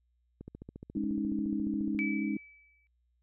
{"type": "click train", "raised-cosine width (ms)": 3, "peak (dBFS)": -31, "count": 23, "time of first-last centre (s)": [0.41, 1.948], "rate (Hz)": 14.3}
{"type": "chord", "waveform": "sine", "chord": "Ab suspended fourth", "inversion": "none", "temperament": "just", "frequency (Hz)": [207.7, 276.9, 311.5], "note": ["Ab3", "Db4", "Eb4"], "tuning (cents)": [0, -2, 2], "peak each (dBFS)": [-33, -35, -34], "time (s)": [0.95, 2.37], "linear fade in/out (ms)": 5}
{"type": "tone with exponential decay", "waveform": "sine", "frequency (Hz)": 2300, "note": "D7", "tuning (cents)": -37, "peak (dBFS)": -30, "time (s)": [1.99, 2.87], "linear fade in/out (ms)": 0, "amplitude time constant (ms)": 190}
{"effects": ["added 60 Hz sine -70 dBFS peak until 3.22 s"]}